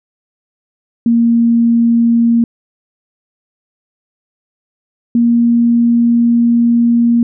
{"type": "tone pair in turn", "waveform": "sine", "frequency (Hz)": [233.1, 235.5], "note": ["A#3", "A#3"], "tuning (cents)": [0, 18], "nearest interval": "unison", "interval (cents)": 18, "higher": "second", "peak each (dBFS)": -7, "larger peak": "neither", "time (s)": [[1.06, 2.44], [5.15, 7.23]], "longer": "second", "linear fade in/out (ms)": 2, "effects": []}